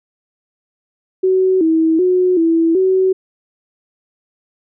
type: tone with pitch steps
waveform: sine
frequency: 375.1 / 322.3 / 365.3 / 329.2 / 376.6 Hz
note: F#4 / E4 / F#4 / E4 / F#4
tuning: +24 / -39 / -22 / -2 / +31 cents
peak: -10 dBFS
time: 1.23-3.13 s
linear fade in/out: 10 ms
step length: 380 ms
effects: none

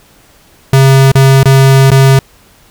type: tone with dropouts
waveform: square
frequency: 134.7 Hz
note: C#3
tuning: 49 cents flat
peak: -3 dBFS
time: 0.73-2.19 s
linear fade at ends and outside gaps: 2 ms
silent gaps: 1.117-1.153 / 1.432-1.456 / 1.904-1.916 s
effects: pink hiss -44 dBFS RMS until 2.7 s

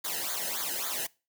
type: noise with flanger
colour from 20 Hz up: white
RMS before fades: -33 dBFS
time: 0.04-1.07 s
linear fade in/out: 10 ms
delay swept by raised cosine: 0.36 to 0.89 ms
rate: 3.6 Hz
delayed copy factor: -0.95
effects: noise-tail reverb RT60 0.3 s tail -23 dB re dry

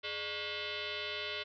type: tone with frequency modulation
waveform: sine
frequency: 419.7 Hz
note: G#4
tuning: 18 cents sharp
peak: -36 dBFS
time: 0.03-1.44 s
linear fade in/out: 20 ms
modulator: 511 Hz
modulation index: 7.2
effects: none

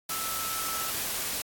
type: tone in noise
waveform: sine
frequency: 1315 Hz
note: E6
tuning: 5 cents flat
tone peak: -36 dBFS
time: 0.1-0.9 s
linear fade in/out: 5 ms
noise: white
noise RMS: -32 dBFS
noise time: 0.09-1.42 s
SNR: -7 dB
effects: AAC 64 kbps

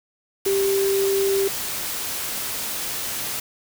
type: tone in noise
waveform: sine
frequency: 392 Hz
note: G4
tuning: in tune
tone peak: -18 dBFS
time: 0.46-1.48 s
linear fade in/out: 5 ms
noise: white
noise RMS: -28 dBFS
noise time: 0.45-3.4 s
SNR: +7 dB
effects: none

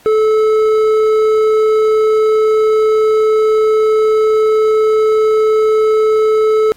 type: tone with hard clipping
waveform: triangle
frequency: 434.1 Hz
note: A4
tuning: 23 cents flat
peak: -10 dBFS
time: 0.06-6.72 s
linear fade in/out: 0 ms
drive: 10 dB
effects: pink hiss -46 dBFS RMS until 6.76 s + AAC 64 kbps

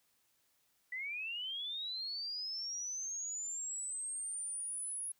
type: linear sweep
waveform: sine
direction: up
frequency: 1954 to 10548 Hz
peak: -38 dBFS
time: 0.92-5.12 s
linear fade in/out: 5 ms
effects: white hiss -75 dBFS RMS until 5.19 s

